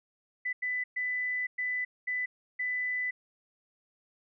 sine tone bursts at uneven times, 1996 Hz, B6, 18 cents sharp, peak -29 dBFS, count 6, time 0.45-0.53 / 0.62-0.84 / 0.96-1.47 / 1.58-1.85 / 2.07-2.26 / 2.59-3.11 s, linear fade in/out 10 ms, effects none

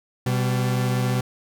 40% pulse tone pair together, 125.49 / 196 Hz, B2 / G3, +28 / 0 cents, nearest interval minor sixth, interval 772 cents, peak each -20 / -27 dBFS, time 0.26-1.21 s, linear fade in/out 5 ms, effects none

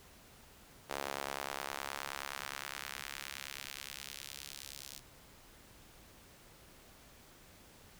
sawtooth tone with high-pass filter sweep, 69.6 Hz, C#2, 8 cents sharp, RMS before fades -44 dBFS, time 0.89-5 s, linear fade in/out 20 ms, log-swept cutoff 560 to 4800 Hz, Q 0.96, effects pink hiss -59 dBFS RMS until 7.99 s

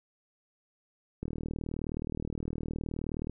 click train, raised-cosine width 3 ms, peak -22 dBFS, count 82, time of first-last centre 1.23-3.296 s, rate 39.2 Hz, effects none

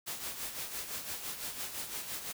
white noise with tremolo, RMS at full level -38 dBFS, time 0.06-2.33 s, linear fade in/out 20 ms, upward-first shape sine, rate 5.9 Hz, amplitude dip 55%, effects none

